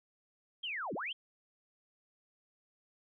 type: linear two-way sweep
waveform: sine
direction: down then up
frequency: 3283 to 146.83 to 3283 Hz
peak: -36 dBFS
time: 0.63-1.13 s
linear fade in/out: 10 ms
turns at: 0.94 s
effects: none